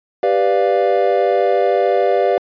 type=chord; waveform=triangle; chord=G dominant seventh; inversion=none; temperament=equal; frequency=392 / 493.9 / 587.3 / 698.5 Hz; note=G4 / B4 / D5 / F5; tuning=0 / 0 / 0 / 0 cents; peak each=-16 dBFS; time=0.23-2.38 s; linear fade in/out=2 ms; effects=resampled to 11025 Hz